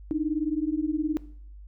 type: beating tone pair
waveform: sine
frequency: 297.3 / 316.3 Hz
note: D4 / D#4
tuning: +21 / +29 cents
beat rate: 19 Hz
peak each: -27 dBFS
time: 0.11-1.17 s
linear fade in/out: 0 ms
effects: noise-tail reverb RT60 0.6 s tail -19 dB re dry + added 50 Hz sine -42 dBFS peak until 1.67 s